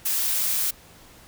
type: noise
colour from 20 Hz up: blue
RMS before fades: -24 dBFS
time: 0.05-0.71 s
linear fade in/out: 10 ms
effects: pink hiss -50 dBFS RMS until 1.27 s

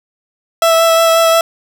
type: tone with vibrato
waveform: 30% pulse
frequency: 659.3 Hz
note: E5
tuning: in tune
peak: -5 dBFS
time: 0.62-1.41 s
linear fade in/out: 2 ms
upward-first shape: sine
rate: 5.6 Hz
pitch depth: 13 cents each way
effects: none

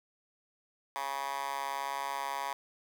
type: tone with high-pass filter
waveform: 10% pulse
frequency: 138.59 Hz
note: C#3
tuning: in tune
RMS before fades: -36 dBFS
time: 0.96-2.53 s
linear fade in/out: 0 ms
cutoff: 1000 Hz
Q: 4
effects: 10-bit

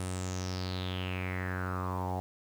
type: tone with low-pass filter sweep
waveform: sawtooth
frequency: 92 Hz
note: F#2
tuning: 9 cents flat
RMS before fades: -35 dBFS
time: 0-2.2 s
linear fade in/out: 0 ms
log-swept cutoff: 9700 to 760 Hz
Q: 6
effects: 9-bit

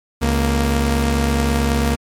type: tone pair together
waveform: sawtooth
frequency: 69.3 / 233.1 Hz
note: C#2 / A#3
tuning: 0 / 0 cents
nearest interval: octave + major sixth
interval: 2100 cents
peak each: -13 / -15 dBFS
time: 0.21-1.96 s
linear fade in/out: 20 ms
effects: MP3 64 kbps

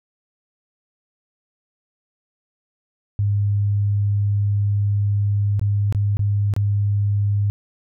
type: tone with dropouts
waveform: sine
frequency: 101.9 Hz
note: G#2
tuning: 32 cents flat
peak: -16 dBFS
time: 3.19-7.5 s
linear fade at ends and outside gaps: 0 ms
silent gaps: 5.595-5.614 / 5.925-5.948 / 6.17-6.193 / 6.538-6.564 s
effects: none

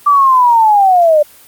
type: linear sweep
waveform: sine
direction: down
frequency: 1174.7 to 584 Hz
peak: -5 dBFS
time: 0.06-1.23 s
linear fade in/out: 10 ms
effects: white hiss -41 dBFS RMS until 1.47 s + Opus 24 kbps

